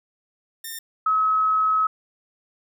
5% pulse / sine tone pair in turn, 1814 / 1282.7 Hz, A#6 / E6, -48 / -48 cents, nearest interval tritone, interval 600 cents, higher first, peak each -21 / -17 dBFS, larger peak second, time 0.64-0.79 / 1.06-1.87 s, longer second, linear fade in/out 5 ms, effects none

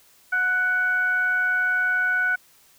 sine tone with frequency modulation, 1483 Hz, F#6, 4 cents sharp, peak -19 dBFS, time 0.32-2.36 s, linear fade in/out 10 ms, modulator 756 Hz, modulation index 0.34, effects white hiss -56 dBFS RMS until 2.78 s

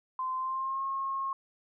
sine tone with pitch glide, 1035 to 1081.4 Hz, C6 to C#6, -19 to -43 cents, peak -30 dBFS, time 0.19-1.33 s, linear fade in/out 2 ms, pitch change +76 cents, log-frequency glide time 0.36-0.83 s, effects none

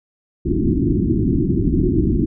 white low-pass noise, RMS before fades -17 dBFS, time 0.45-2.26 s, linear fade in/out 10 ms, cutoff 370 Hz, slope 96 dB/octave, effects none

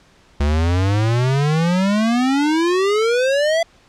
square exponential sweep, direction up, 70.3 to 679 Hz, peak -15 dBFS, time 0.4-3.63 s, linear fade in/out 5 ms, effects pink hiss -52 dBFS RMS until 3.88 s + low-pass 6000 Hz 12 dB/octave

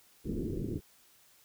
white low-pass noise, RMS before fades -35 dBFS, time 0.24-0.81 s, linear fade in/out 50 ms, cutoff 400 Hz, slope 48 dB/octave, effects white hiss -63 dBFS RMS until 1.44 s

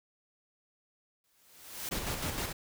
white noise with exponential growth, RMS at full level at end -36 dBFS, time 1.24-1.89 s, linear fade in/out 1 ms, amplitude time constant 140 ms
pink noise with tremolo, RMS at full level -34 dBFS, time 1.91-2.53 s, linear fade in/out 10 ms, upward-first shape square, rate 6.4 Hz, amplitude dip 40%
effects none

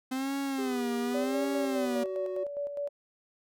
45% pulse tone with vibrato, 256.8 Hz, C4, 32 cents flat, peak -30 dBFS, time 0.11-2.04 s, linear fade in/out 10 ms, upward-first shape sine, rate 0.89 Hz, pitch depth 130 cents each way
triangle tone with pitch glide, 401.2 to 370 Hz, G4 to F#4, +40 to 0 cents, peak -32 dBFS, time 0.58-2.44 s, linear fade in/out 10 ms, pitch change -140 cents, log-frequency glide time 1.39-2.28 s
sine tone with tremolo, 574 Hz, D5, 40 cents flat, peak -30 dBFS, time 1.14-2.89 s, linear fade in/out 10 ms, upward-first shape square, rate 4.9 Hz, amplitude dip 50%
effects none

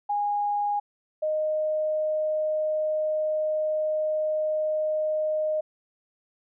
sine tone pair in turn, 822 / 617.9 Hz, G#5 / D#5, -18 / -12 cents, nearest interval perfect fourth, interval 494 cents, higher first, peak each -23 dBFS, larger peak neither, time 0.09-0.8 / 1.22-5.61 s, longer second, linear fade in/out 10 ms, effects none

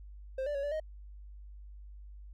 triangle tone with pitch steps, 527 / 586 / 557 / 579 / 624 Hz, C5 / D5 / C#5 / D5 / D#5, +12 / -4 / +8 / -25 / +5 cents, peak -30 dBFS, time 0.38-0.8 s, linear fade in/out 5 ms, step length 84 ms, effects added 50 Hz sine -46 dBFS peak until 2.33 s

